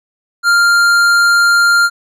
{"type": "tone with tanh clipping", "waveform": "sine", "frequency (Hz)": 1396.9, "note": "F6", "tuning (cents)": 0, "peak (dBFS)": -9, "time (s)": [0.43, 1.9], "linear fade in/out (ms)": 50, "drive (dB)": 14, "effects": []}